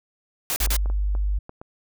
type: noise bursts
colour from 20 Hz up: white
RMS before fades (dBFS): -25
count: 3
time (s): 0.5-0.765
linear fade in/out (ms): 0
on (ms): 61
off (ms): 41
type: tone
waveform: sine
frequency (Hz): 50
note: G1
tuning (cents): +35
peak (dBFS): -20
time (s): 0.6-1.39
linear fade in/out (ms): 10
type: clicks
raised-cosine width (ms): 1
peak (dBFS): -24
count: 7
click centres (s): 0.672 / 0.721 / 0.859 / 0.9 / 1.151 / 1.494 / 1.615
effects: none